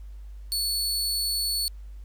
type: tone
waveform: sawtooth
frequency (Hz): 4430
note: C#8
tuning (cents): -2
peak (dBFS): -22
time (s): 0.52-1.68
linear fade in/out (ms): 0
effects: added 50 Hz sine -38 dBFS peak until 2.04 s + pink hiss -65 dBFS RMS until 2.04 s